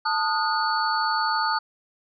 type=tone cluster; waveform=sine; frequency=885 / 1239 / 1449 / 4456 Hz; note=A5 / D#6 / F#6 / C#8; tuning=+10 / -8 / -37 / +8 cents; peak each=-25 / -26 / -28 / -29 dBFS; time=0.05-1.59 s; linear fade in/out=10 ms; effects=none